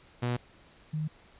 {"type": "tone pair in turn", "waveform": ["sawtooth", "sine"], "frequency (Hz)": [121.8, 154.39], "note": ["B2", "D#3"], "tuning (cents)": [-24, -13], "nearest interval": "major third", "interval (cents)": 411, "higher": "second", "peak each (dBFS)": [-24, -29], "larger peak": "first", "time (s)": [[0.22, 0.37], [0.93, 1.08]], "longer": "neither", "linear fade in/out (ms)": 10, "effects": ["pink hiss -58 dBFS RMS until 1.39 s", "resampled to 8000 Hz"]}